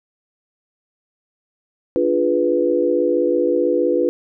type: chord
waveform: sine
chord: D diminished seventh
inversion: none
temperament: equal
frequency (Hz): 293.7 / 349.2 / 415.3 / 493.9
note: D4 / F4 / Ab4 / Cb5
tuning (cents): 0 / 0 / 0 / 0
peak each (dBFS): -22 / -19 / -24 / -18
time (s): 1.96-4.09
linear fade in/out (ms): 0
effects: none